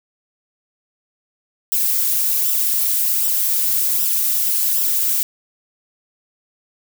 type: noise with flanger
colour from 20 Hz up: violet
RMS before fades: -18 dBFS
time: 1.72-5.23 s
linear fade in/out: 0 ms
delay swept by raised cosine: 0.45 to 3.75 ms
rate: 1.3 Hz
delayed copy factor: -0.6
effects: none